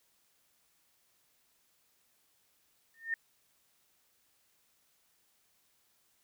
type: tone with exponential growth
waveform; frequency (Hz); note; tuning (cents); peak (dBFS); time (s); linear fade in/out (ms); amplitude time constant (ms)
sine; 1823; A#6; -39; -27; 2.94-3.14; 2; 42
effects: white hiss -72 dBFS RMS until 6.23 s